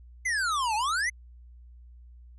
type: exponential two-way sweep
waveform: square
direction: down then up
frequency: 2100 to 825 to 2100 Hz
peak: -26 dBFS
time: 0.25-1.1 s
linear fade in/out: 10 ms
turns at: 0.75 s
effects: added 60 Hz sine -47 dBFS peak until 2.38 s + resampled to 24000 Hz